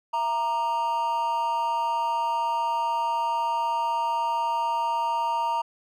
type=tone with amplitude modulation; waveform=triangle; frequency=932.3 Hz; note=A#5; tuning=in tune; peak=-18 dBFS; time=0.13-5.62 s; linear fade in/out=10 ms; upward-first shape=sine; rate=264 Hz; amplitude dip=70%; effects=none